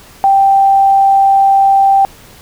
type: tone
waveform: sine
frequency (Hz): 784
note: G5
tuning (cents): 0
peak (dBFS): -5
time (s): 0.24-2.05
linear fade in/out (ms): 0
effects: pink hiss -39 dBFS RMS until 2.41 s